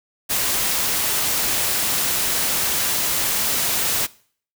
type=noise; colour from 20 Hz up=white; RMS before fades=-21 dBFS; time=0.29-4.07 s; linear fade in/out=20 ms; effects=noise-tail reverb RT60 0.5 s tail -21 dB re dry